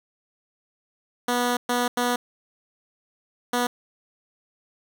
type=tone bursts at uneven times; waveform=10% pulse; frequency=244.2 Hz; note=B3; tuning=19 cents flat; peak=-13 dBFS; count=4; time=1.28-1.57 / 1.69-1.88 / 1.97-2.16 / 3.53-3.67 s; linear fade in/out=5 ms; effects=none